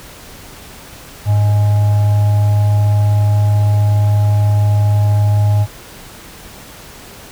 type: tone with frequency modulation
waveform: sine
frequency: 103.83 Hz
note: G#2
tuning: in tune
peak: -8 dBFS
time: 1.25-5.67 s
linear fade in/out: 50 ms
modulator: 727 Hz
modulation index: 0.21
effects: tanh soft clip ceiling -4 dBFS + pink hiss -36 dBFS RMS until 7.31 s